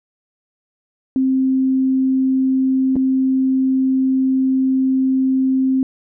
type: tone with dropouts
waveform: sine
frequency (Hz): 263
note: C4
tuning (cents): +9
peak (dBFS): -13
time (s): 1.16-5.83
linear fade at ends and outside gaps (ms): 1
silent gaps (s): 2.957-2.964
effects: none